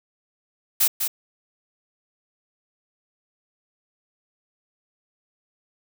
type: noise with echo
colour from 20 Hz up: blue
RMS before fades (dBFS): -18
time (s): 0.8-0.88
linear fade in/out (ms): 10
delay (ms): 200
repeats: 1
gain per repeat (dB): -6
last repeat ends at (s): 1.08
effects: none